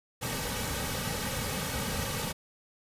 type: noise with comb filter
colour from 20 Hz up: pink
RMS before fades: -33 dBFS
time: 0.21-2.33 s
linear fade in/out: 20 ms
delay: 2.9 ms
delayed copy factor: -0.65
effects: resampled to 32000 Hz